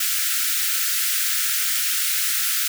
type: high-pass noise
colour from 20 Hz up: white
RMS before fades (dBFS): -22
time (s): 0-2.68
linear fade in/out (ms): 5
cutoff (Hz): 1300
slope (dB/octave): 96
effects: none